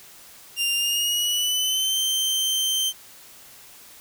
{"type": "tone with pitch glide", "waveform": "sawtooth", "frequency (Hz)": [2794, 3118], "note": ["F7", "G7"], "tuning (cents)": [0, -10], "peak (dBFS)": -18, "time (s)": [0.56, 2.93], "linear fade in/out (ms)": 50, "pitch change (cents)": 190, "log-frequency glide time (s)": [0.76, 1.98], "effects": ["white hiss -47 dBFS RMS until 4 s"]}